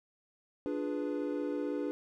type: chord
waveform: triangle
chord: D diminished seventh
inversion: none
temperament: equal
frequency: 293.7 / 349.2 / 415.3 / 493.9 Hz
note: D4 / F4 / Ab4 / Cb5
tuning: 0 / 0 / 0 / 0 cents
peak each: -33 / -39 / -37 / -37 dBFS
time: 0.66-1.91 s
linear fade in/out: 0 ms
effects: none

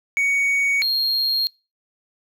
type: tone pair in turn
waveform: triangle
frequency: 2238 / 4239 Hz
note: C#7 / C8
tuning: +16 / +22 cents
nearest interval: major seventh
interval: 1106 cents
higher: second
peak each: -15 / -17 dBFS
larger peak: first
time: 0.17-0.82 / 0.82-1.47 s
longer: neither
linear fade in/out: 0 ms
effects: noise-tail reverb RT60 0.3 s tail -26 dB re dry

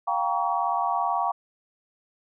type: chord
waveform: sine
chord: G half-diminished seventh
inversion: third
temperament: just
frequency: 705.6 / 784 / 940.8 / 1128.9 Hz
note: F5 / G5 / Bb5 / Db6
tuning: +18 / 0 / +16 / +31 cents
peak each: -28 dBFS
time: 0.07-1.32 s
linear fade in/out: 10 ms
effects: none

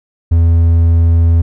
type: tone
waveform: triangle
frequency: 83.5 Hz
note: E2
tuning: 23 cents sharp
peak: -4 dBFS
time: 0.31-1.42 s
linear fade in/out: 10 ms
effects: none

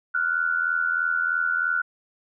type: tone pair together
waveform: sine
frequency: 1396.9 / 1480 Hz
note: F6 / F#6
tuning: 0 / 0 cents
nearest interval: minor second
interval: 100 cents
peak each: -25 / -23 dBFS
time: 0.14-1.82 s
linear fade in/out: 10 ms
effects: none

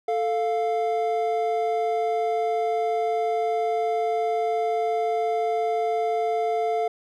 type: tone pair together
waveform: triangle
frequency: 441.4 / 698.5 Hz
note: A4 / F5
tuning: +5 / 0 cents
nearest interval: minor sixth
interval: 795 cents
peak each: -23 / -22 dBFS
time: 0.08-6.88 s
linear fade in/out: 5 ms
effects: none

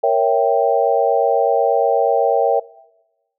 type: chord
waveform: sine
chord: A# diminished seventh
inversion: none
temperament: equal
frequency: 466.2 / 554.4 / 659.3 / 784 Hz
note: A#4 / C#5 / E5 / G5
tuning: 0 / 0 / 0 / 0 cents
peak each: -18 dBFS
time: 0.03-2.6 s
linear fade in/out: 10 ms
effects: noise-tail reverb RT60 1.0 s tail -21 dB re dry

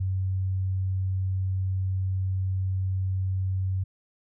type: tone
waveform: sine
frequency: 94.4 Hz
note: F#2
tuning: 35 cents sharp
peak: -24 dBFS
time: 0-3.84 s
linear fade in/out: 10 ms
effects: none

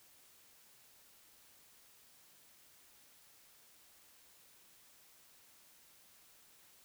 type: silence
effects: white hiss -64 dBFS RMS until 6.84 s

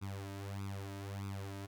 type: tone with flanger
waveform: sawtooth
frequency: 98.7 Hz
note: G2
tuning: 12 cents sharp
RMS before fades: -43 dBFS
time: 0.01-1.67 s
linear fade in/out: 20 ms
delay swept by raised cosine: 0.81 to 3.21 ms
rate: 1.6 Hz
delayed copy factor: +0.9
effects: none

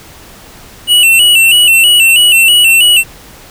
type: tone with vibrato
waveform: square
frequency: 2810 Hz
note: F7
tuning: 10 cents sharp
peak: -4 dBFS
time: 0.87-3.04 s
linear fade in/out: 50 ms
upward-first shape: square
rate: 3.1 Hz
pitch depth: 70 cents each way
effects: pink hiss -35 dBFS RMS until 3.5 s

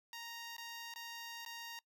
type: tone with dropouts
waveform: 10% pulse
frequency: 932.3 Hz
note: A#5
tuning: in tune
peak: -37 dBFS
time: 0.13-1.79 s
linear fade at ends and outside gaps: 1 ms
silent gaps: 0.566-0.581 / 0.939-0.959 / 1.45-1.461 s
effects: noise-tail reverb RT60 0.1 s tail -23 dB re dry

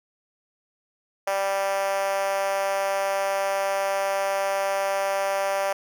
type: tone with high-pass filter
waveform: 5% pulse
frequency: 196 Hz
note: G3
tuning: in tune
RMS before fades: -25 dBFS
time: 1.27-5.73 s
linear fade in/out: 5 ms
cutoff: 640 Hz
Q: 8.4
effects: none

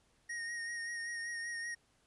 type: tone with vibrato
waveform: square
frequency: 1864.7 Hz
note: A#6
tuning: in tune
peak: -39 dBFS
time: 0.29-1.75 s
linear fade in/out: 10 ms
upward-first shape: sine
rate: 5.2 Hz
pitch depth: 24 cents each way
effects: pink hiss -72 dBFS RMS until 2.06 s + resampled to 24000 Hz

